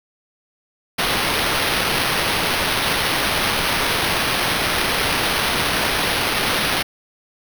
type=noise with sample-and-hold; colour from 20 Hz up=violet; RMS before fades=-20 dBFS; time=0.98-6.83 s; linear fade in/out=10 ms; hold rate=7350 Hz; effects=none